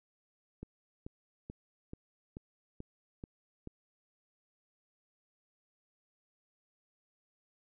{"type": "click train", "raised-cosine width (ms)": 3, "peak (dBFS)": -30, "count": 8, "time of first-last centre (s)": [0.63, 3.673], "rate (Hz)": 2.3, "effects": []}